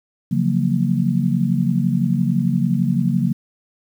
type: chord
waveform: sine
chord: Gb major seventh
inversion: second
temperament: just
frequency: 138.75 / 173.43 / 185 / 231.2 Hz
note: Db3 / F3 / Gb3 / Bb3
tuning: +2 / -12 / 0 / -14 cents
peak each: -21 dBFS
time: 0.31-3.33 s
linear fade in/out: 10 ms
effects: 8-bit